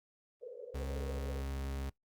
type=band-pass noise; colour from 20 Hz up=white; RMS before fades=-47 dBFS; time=0.41-1.43 s; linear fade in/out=20 ms; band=440 to 530 Hz; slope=96 dB/octave
type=tone; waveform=40% pulse; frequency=68 Hz; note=C#2; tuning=33 cents flat; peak=-36 dBFS; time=0.74-1.9 s; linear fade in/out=10 ms
effects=noise-tail reverb RT60 0.1 s tail -21 dB re dry + Opus 32 kbps